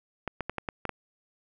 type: clicks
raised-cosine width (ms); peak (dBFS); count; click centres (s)
0.5; -16; 7; 0.277 / 0.407 / 0.496 / 0.583 / 0.688 / 0.853 / 0.893
effects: none